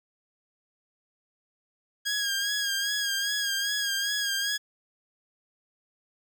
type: tone with vibrato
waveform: 15% pulse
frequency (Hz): 1634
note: G#6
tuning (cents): -29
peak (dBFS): -20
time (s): 2.05-4.58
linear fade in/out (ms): 20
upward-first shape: sine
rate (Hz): 2.5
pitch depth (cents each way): 46
effects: none